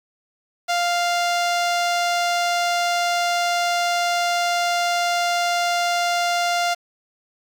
sawtooth tone with low-pass filter, 698 Hz, F5, 1 cent flat, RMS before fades -21 dBFS, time 0.68-6.75 s, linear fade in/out 20 ms, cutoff 6200 Hz, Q 1.3, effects 7-bit

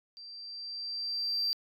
sine tone with level ramp, 4699 Hz, D8, in tune, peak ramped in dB -45 to -25 dBFS, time 0.17-1.53 s, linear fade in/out 0 ms, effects tanh soft clip ceiling -25 dBFS

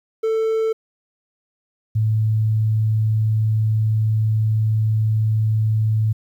triangle / sine tone pair in turn, 443.9 / 109.23 Hz, A4 / A2, +15 / -12 cents, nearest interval 2 octaves, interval 2427 cents, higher first, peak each -15 dBFS, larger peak neither, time 0.23-0.73 / 1.95-6.13 s, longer second, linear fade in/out 10 ms, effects 9-bit

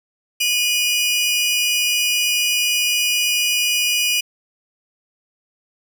sawtooth tone pair together, 2459 / 2924 Hz, D#7 / F#7, -21 / -21 cents, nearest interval minor third, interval 300 cents, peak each -16 dBFS, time 0.4-4.21 s, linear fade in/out 10 ms, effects none

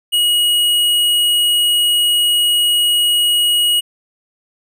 square tone, 2900 Hz, F#7, 35 cents flat, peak -12 dBFS, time 0.12-3.81 s, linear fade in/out 20 ms, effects none

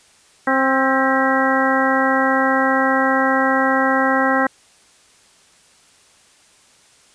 harmonic tone with a mistuned harmonic, 265 Hz, C4, 22 cents sharp, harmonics 1 / 2 / 3 / 4 / 5 / 6 / 7, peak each -20 / -21 / -21 / -23 / -23 / -22 / -23 dBFS, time 0.47-4.47 s, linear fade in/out 5 ms, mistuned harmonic 7, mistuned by +53 cents, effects white hiss -52 dBFS RMS until 7.14 s + resampled to 22050 Hz

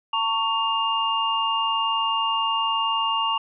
sine tone cluster, 900 / 1119 / 2811 Hz, A5 / C#6 / F7, +39 / +16 / +11 cents, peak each -25 dBFS, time 0.13-3.38 s, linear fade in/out 5 ms, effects none

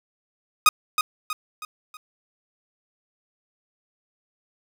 sawtooth tone with echo, 1244.5 Hz, D#6, in tune, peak -8 dBFS, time 0.66-0.69 s, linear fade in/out 2 ms, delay 320 ms, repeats 4, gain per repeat -7 dB, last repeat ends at 1.97 s, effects none

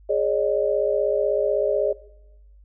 sine chord, Ab suspended fourth, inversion none, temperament equal with one note detuned, 415.3 / 554.4 / 610.5 Hz, Ab4 / Db5 / Eb5, 0 / 0 / -33 cents, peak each -23 dBFS, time 0.09-1.93 s, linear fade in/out 10 ms, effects noise-tail reverb RT60 0.9 s tail -19 dB re dry + added 50 Hz sine -47 dBFS peak until 2.64 s

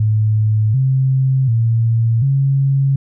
sine tone with pitch steps, 107.9 / 132.3 / 114.4 / 136.9 Hz, A2 / C3 / A#2 / C#3, -33 / +20 / -32 / -21 cents, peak -11 dBFS, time 0-2.96 s, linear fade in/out 5 ms, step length 740 ms, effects none

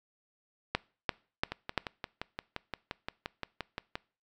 two click trains, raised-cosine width 0.3 ms, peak -19 / -11 dBFS, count 15 / 4, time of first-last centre 1.52-3.955 / 0.75-1.777 s, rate 5.75 / 2.92 Hz, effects noise-tail reverb RT60 0.4 s tail -23 dB re dry

